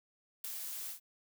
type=noise with ADSR envelope; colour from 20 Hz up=blue; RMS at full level=-36 dBFS; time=0.44-1 s; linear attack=6 ms; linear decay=3 ms; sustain=-6 dB; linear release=100 ms; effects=none